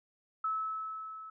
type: tone with level ramp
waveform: sine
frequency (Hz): 1300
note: E6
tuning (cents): -24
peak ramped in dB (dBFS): -29 to -44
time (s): 0.44-1.3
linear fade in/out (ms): 5
effects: none